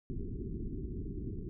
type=low-pass noise; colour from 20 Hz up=pink; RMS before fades=-39 dBFS; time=0.1-1.49 s; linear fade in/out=0 ms; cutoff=410 Hz; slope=96 dB/octave; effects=none